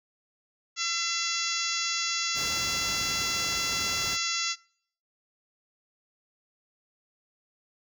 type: harmonic tone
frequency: 677 Hz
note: E5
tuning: 46 cents sharp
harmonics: 2 / 3 / 4 / 5 / 6 / 7 / 8 / 9 / 10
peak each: -36 / -36 / -36 / -36 / -36 / -36 / -36 / -36 / -36 dBFS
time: 0.76-4.56 s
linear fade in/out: 50 ms
type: noise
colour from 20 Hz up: pink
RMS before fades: -38 dBFS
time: 2.34-4.18 s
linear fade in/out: 50 ms
effects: noise-tail reverb RT60 0.6 s tail -24 dB re dry + high-pass 60 Hz 12 dB/octave